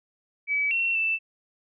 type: tone with pitch steps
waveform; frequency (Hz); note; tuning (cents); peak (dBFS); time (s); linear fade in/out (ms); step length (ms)
sine; 2287 / 2718 / 2654; D7 / F7 / E7; -47 / -48 / +11; -22; 0.47-1.19; 50; 240
effects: none